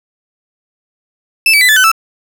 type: tone with pitch steps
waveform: 35% pulse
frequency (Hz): 2637 / 2296 / 1998.5 / 1739.8 / 1514.6 / 1318.5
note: E7 / D7 / B6 / A6 / F#6 / E6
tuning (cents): 0 / -40 / +20 / -20 / +40 / 0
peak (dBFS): -4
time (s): 1.46-1.916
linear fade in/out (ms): 2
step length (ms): 76
effects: none